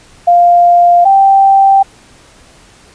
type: tone pair in turn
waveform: sine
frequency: 698.5 / 782.3 Hz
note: F5 / G5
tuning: 0 / -4 cents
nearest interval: major second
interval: 196 cents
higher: second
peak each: -3 dBFS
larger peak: neither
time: 0.27-1.05 / 1.05-1.83 s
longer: neither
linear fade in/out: 10 ms
effects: pink hiss -42 dBFS RMS until 2.94 s + resampled to 22050 Hz